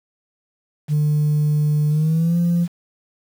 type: tone with pitch glide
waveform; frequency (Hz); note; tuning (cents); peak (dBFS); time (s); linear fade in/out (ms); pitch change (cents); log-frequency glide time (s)
sine; 150 to 172.3; D3 to F3; +37 to -23; -13; 0.88-2.68; 50; +240; 1.9-2.37
effects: tanh soft clip ceiling -12 dBFS + 7-bit